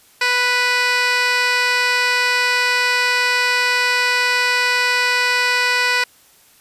15% pulse tone with band-pass filter, 493.9 Hz, B4, in tune, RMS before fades -17 dBFS, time 0.21-6.04 s, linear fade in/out 5 ms, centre 3000 Hz, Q 1.4, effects white hiss -51 dBFS RMS until 6.6 s + resampled to 32000 Hz

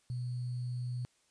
sine tone with sample-and-hold, 123.47 Hz, B2, in tune, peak -34 dBFS, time 0.1-1.05 s, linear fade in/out 0 ms, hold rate 4410 Hz, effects white hiss -71 dBFS RMS until 1.3 s + resampled to 22050 Hz

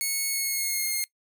5% pulse tone with pitch glide, 2200 to 2135 Hz, C#7 to C7, -14 to +34 cents, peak -16 dBFS, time 0.01-1.04 s, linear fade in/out 0 ms, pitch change -52 cents, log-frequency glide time 0.29-0.92 s, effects noise-tail reverb RT60 0.1 s tail -21 dB re dry

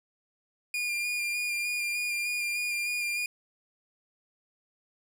40% pulse tone with vibrato, 2418 Hz, D7, 50 cents sharp, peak -28 dBFS, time 0.74-3.26 s, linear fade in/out 2 ms, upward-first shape square, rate 3.3 Hz, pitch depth 15 cents each way, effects none

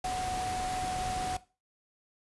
sine tone in noise, 740 Hz, F#5, in tune, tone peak -31 dBFS, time 0.04-1.37 s, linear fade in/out 5 ms, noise pink, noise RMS -38 dBFS, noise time 0.04-1.37 s, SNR +4 dB, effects noise-tail reverb RT60 0.3 s tail -17 dB re dry + resampled to 24000 Hz

